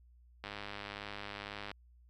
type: click train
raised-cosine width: 0.3 ms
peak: -26 dBFS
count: 131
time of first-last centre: 0.44-1.715 s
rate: 102 Hz
effects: added 60 Hz sine -59 dBFS peak until 2.09 s